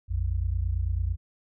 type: tone pair together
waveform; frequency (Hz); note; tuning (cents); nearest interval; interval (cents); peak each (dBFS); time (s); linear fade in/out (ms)
sine; 58.27 / 87.31; A#1 / F2; 0 / 0; perfect fifth; 700; -27 / -27; 0.08-1.17; 50
effects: none